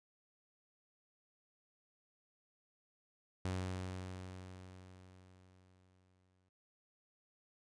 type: tone with exponential decay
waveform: sawtooth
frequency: 92.5 Hz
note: F#2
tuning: in tune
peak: -32 dBFS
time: 3.45-6.49 s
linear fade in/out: 0 ms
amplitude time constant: 660 ms
effects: resampled to 22050 Hz